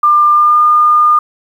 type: tone with pitch glide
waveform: sine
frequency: 1196 to 1213.4 Hz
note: D6 to D#6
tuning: +31 to -44 cents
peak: -5 dBFS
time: 0.03-1.19 s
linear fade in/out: 5 ms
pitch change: +25 cents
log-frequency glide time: 0.33-0.62 s
effects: 7-bit